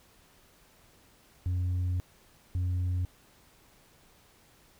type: tone bursts at uneven times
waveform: sine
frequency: 90 Hz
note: F#2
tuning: 47 cents flat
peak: -24 dBFS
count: 2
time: 1.46-2 / 2.55-3.05 s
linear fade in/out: 0 ms
effects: tanh soft clip ceiling -26 dBFS + pink hiss -61 dBFS RMS until 4.79 s